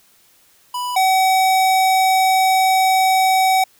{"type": "tone pair in turn", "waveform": "square", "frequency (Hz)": [987.8, 757.2], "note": ["B5", "F#5"], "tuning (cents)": [0, 40], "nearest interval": "perfect fourth", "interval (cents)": 460, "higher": "first", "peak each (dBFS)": [-22, -13], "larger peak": "second", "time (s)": [[0.74, 0.96], [0.96, 3.64]], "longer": "second", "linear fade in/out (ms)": 5, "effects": ["white hiss -54 dBFS RMS until 3.79 s"]}